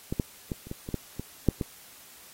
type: clicks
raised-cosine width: 3 ms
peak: -16 / -12 / -17 / -30 / -21 / -22 / -15 / -20 / -7 / -15 dBFS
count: 10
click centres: 0.125 / 0.198 / 0.518 / 0.67 / 0.714 / 0.889 / 0.943 / 1.196 / 1.487 / 1.612 s
effects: white hiss -51 dBFS RMS until 2.33 s + AAC 48 kbps